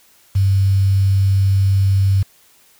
sine tone with quantisation, 97.2 Hz, G2, 14 cents flat, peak -11 dBFS, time 0.35-2.23 s, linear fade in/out 10 ms, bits 6, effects white hiss -52 dBFS RMS until 2.79 s

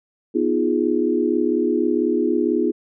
sine chord, F half-diminished seventh, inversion second, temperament equal, 246.9 / 311.1 / 349.2 / 415.3 Hz, Cb4 / Eb4 / F4 / Ab4, 0 / 0 / 0 / 0 cents, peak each -23 / -22 / -21 / -23 dBFS, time 0.34-2.72 s, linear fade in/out 20 ms, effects none

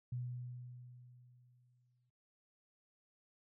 sine tone with exponential decay, 123.47 Hz, B2, in tune, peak -37 dBFS, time 0.12-2.1 s, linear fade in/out 5 ms, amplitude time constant 430 ms, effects noise-tail reverb RT60 1.0 s tail -23 dB re dry

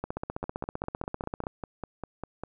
two click trains, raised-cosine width 1 ms, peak -18 / -21 dBFS, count 23 / 11, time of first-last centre 0.04-1.469 / 0.44-2.436 s, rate 15.4 / 5.01 Hz, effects none

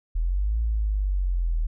sine linear two-way sweep, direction up then down, 38.89 to 56.5 to 38.89 Hz, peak -21 dBFS, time 0.15-1.67 s, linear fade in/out 10 ms, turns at 0.59 s, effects none

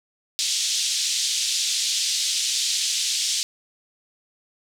pink band-pass noise, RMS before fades -24 dBFS, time 0.39-3.43 s, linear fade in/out 0 ms, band 3400 to 7800 Hz, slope 24 dB/octave, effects none

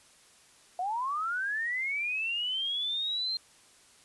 sine linear sweep, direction up, 698.5 to 4188 Hz, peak -29 dBFS, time 0.79-3.37 s, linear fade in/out 2 ms, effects white hiss -59 dBFS RMS until 4.04 s + resampled to 24000 Hz

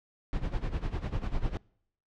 brown noise with tremolo, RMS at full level -29 dBFS, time 0.33-1.57 s, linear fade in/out 0 ms, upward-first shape sine, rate 10 Hz, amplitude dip 80%, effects noise-tail reverb RT60 0.7 s tail -26 dB re dry + low-pass 4000 Hz 12 dB/octave

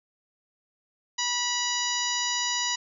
harmonic tone, 975 Hz, B5, 23 cents flat, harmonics 1 / 2 / 3 / 4 / 5 / 6 / 7, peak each -33 / -33 / -33 / -33 / -33 / -33 / -33 dBFS, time 1.18-2.76 s, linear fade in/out 10 ms, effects none

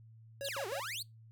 square tone bursts, 554.4 Hz, C#5, in tune, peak -39 dBFS, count 3, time 0.41-0.797 s, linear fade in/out 0 ms, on 77 ms, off 78 ms
sawtooth exponential two-way sweep, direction down then up, 4987 to 354.4 to 4786 Hz, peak -35 dBFS, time 0.44-1.03 s, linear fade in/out 10 ms, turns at 0.67 s
effects noise-tail reverb RT60 0.2 s tail -25 dB re dry + added 112 Hz sine -54 dBFS peak until 1.31 s

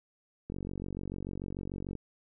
click train, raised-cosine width 3 ms, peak -25 dBFS, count 69, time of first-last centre 0.5-1.953 s, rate 46.8 Hz, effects none

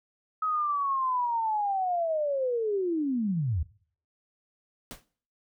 sine linear sweep, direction down, 1278 to 69 Hz, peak -25 dBFS, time 0.42-3.63 s, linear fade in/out 5 ms
pink noise with exponential decay, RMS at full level -37 dBFS, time 4.91-5.05 s, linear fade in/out 0 ms, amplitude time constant 30 ms
effects noise-tail reverb RT60 0.5 s tail -20 dB re dry

